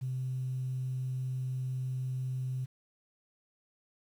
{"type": "tone", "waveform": "sine", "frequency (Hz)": 129, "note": "C3", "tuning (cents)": -24, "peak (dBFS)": -31, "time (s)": [0.01, 2.66], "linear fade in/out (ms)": 20, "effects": ["tanh soft clip ceiling -27 dBFS", "10-bit"]}